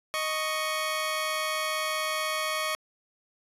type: tone pair together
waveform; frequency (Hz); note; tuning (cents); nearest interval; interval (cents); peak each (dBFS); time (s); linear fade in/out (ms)
15% pulse; 622.2 / 1108.7; D#5 / C#6; 0 / 0; minor seventh; 1000; -24; 0.14-2.75; 0
effects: resampled to 32000 Hz